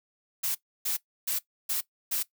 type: noise bursts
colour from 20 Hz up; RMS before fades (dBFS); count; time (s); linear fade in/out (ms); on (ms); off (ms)
blue; -29; 5; 0.43-2.23; 10; 120; 300
effects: noise-tail reverb RT60 0.1 s tail -18 dB re dry